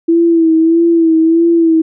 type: tone with vibrato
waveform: sine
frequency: 329.6 Hz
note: E4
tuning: in tune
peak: -6 dBFS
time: 0.08-1.82 s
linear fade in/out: 10 ms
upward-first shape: sine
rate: 1.6 Hz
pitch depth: 44 cents each way
effects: none